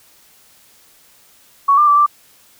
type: tone with pitch steps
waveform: sine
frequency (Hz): 1117 / 1192 / 1163 / 1176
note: C#6 / D6 / D6 / D6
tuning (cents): +13 / +25 / -17 / +2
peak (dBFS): -8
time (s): 1.68-2.064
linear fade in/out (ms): 10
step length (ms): 96
effects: white hiss -50 dBFS RMS until 2.59 s